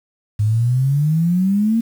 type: exponential sweep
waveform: sine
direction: up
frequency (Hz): 102.8 to 233.1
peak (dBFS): -13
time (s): 0.39-1.81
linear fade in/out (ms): 10
effects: 7-bit